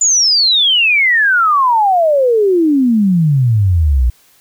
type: exponential sweep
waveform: sine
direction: down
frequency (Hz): 7120 to 57.7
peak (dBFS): -8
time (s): 0.01-4.1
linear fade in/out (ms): 5
effects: white hiss -50 dBFS RMS until 4.4 s